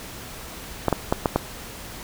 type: clicks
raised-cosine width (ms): 1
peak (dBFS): -4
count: 5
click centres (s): 0.883 / 0.927 / 1.125 / 1.258 / 1.36
effects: pink hiss -38 dBFS RMS until 2.03 s